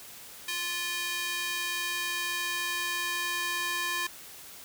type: tone with high-pass filter sweep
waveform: square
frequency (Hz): 349.2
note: F4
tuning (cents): 0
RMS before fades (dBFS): -32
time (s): 0.48-4.07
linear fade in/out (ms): 5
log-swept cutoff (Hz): 2300 to 1500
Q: 1.2
effects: white hiss -47 dBFS RMS until 4.64 s